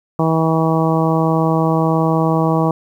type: harmonic tone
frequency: 161.3 Hz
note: E3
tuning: 37 cents flat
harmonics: 1 / 2 / 3 / 4 / 5 / 6 / 7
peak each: -16 / -19 / -21 / -22 / -23 / -24 / -24 dBFS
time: 0.19-2.71 s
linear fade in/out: 2 ms
effects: 8-bit